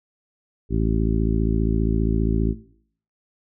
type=harmonic tone; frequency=55 Hz; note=A1; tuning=in tune; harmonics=1 / 2 / 3 / 4 / 5 / 6 / 7; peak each=-22 / -25 / -27 / -28 / -29 / -30 / -30 dBFS; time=0.69-2.55 s; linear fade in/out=50 ms; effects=noise-tail reverb RT60 0.6 s tail -17 dB re dry